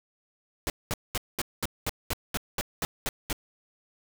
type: noise bursts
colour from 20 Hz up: pink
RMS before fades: -29 dBFS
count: 12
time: 0.67-3.328 s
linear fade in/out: 0 ms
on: 29 ms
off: 210 ms
effects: none